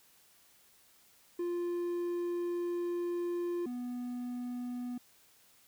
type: tone pair in turn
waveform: triangle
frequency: 348.8 / 245.7 Hz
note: F4 / B3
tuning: -2 / -9 cents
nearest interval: tritone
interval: 607 cents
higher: first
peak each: -30 / -34 dBFS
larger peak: first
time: 1.39-3.66 / 3.66-4.98 s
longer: first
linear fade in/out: 5 ms
effects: white hiss -64 dBFS RMS until 5.67 s